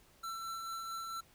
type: tone with tremolo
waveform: square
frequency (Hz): 1342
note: E6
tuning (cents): +31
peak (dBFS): -39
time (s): 0.23-1.21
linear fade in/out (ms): 10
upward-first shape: triangle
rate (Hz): 4.5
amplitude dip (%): 30
effects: pink hiss -65 dBFS RMS until 1.34 s